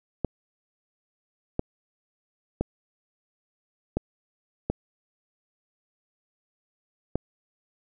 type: clicks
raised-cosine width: 2 ms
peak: -11 dBFS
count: 6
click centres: 0.247 / 1.594 / 2.61 / 3.97 / 4.7 / 7.156 s
effects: none